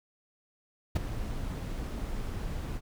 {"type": "noise with ADSR envelope", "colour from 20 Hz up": "brown", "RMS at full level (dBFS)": -22, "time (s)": [0.95, 2.81], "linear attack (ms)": 12, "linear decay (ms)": 15, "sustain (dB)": -13, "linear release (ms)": 46, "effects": []}